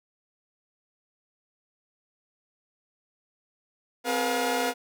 sawtooth tone cluster, 259.7 / 422.9 / 481.3 / 710 / 849 Hz, C4 / G#4 / B4 / F5 / G#5, -13 / +31 / -45 / +28 / +38 cents, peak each -28 / -33 / -25 / -25 / -32 dBFS, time 4.04-4.74 s, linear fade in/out 50 ms, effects none

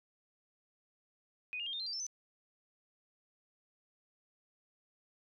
sine tone with pitch steps, 2489 / 2826 / 3209 / 3644 / 4138 / 4699 / 5335 / 6058 Hz, D#7 / F7 / G7 / A#7 / C8 / D8 / E8 / F#8, 0 / +20 / +40 / -40 / -20 / 0 / +20 / +40 cents, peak -37 dBFS, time 1.53-2.066 s, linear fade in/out 0 ms, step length 67 ms, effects none

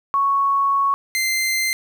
sine / sawtooth tone pair in turn, 1108.7 / 2081 Hz, C#6 / C7, 0 / -10 cents, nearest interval major seventh, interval 1090 cents, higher second, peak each -15 dBFS, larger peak neither, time 0.14-0.94 / 1.15-1.73 s, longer first, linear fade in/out 0 ms, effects 9-bit

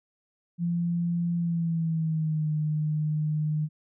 sine tone with pitch glide, 171.6 to 152.88 Hz, F3 to D#3, -30 to -30 cents, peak -24 dBFS, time 0.58-3.69 s, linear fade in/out 50 ms, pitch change -200 cents, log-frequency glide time 1.36-2.5 s, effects none

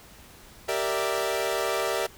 sawtooth chord, E half-diminished seventh, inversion first, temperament equal, 392 / 466.2 / 587.3 / 659.3 Hz, G4 / Bb4 / D5 / E5, 0 / 0 / 0 / 0 cents, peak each -27 dBFS, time 0.68-2.07 s, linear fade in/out 10 ms, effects pink hiss -50 dBFS RMS until 2.17 s

